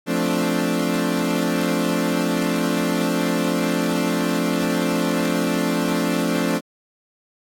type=chord; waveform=30% pulse; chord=D minor seventh; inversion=first; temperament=equal; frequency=174.61 / 220 / 261.6 / 293.7 Hz; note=F3 / A3 / C4 / D4; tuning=0 / 0 / 0 / 0 cents; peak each=-22 dBFS; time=0.06-6.61 s; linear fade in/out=50 ms; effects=AAC 64 kbps